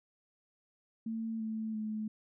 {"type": "tone with pitch steps", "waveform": "sine", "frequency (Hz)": [224.6, 220.1, 215.7], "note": ["A3", "A3", "A3"], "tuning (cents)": [36, 1, -34], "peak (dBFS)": -34, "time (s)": [1.06, 2.08], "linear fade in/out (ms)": 5, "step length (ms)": 340, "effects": []}